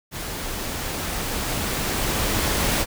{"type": "noise with level ramp", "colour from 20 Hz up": "pink", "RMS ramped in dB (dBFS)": [-31, -21], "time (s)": [0.11, 2.86], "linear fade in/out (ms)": 50, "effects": []}